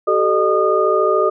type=tone cluster; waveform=sine; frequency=382.2 / 436 / 608 / 1223 Hz; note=G4 / A4 / D#5 / D#6; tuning=-44 / -16 / -40 / -30 cents; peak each=-18 dBFS; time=0.07-1.3 s; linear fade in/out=10 ms; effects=none